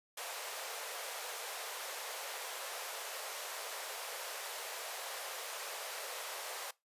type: high-pass noise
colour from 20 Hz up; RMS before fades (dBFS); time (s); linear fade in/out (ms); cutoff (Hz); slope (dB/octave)
pink; -43; 0.17-6.71; 5; 460; 48
effects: noise-tail reverb RT60 0.2 s tail -21 dB re dry + resampled to 32000 Hz